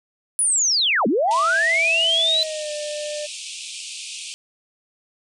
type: linear two-way sweep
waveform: sine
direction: down then up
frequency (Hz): 10140 to 192.6 to 4059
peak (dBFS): -16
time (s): 0.39-2.43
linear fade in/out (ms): 0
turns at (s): 1.07
type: tone with pitch glide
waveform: triangle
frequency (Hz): 659.3 to 597.6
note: E5 to D5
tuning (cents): 0 to +30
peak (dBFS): -25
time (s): 1.27-3.27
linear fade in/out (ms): 20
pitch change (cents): -170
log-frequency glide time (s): 2.2-2.72
type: band-pass noise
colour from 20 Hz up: pink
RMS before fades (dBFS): -34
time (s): 1.31-4.34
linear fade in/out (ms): 0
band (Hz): 2400 to 9600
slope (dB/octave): 96
effects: none